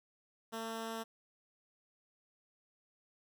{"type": "tone", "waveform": "10% pulse", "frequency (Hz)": 225.4, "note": "A3", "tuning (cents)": 42, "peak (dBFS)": -31, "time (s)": [0.52, 1.04], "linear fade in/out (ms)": 20, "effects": []}